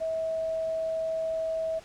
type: tone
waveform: sine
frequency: 646 Hz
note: E5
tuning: 35 cents flat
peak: -27 dBFS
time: 0-1.8 s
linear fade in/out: 20 ms
effects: pink hiss -52 dBFS RMS until 1.84 s + low-pass 8000 Hz 12 dB/octave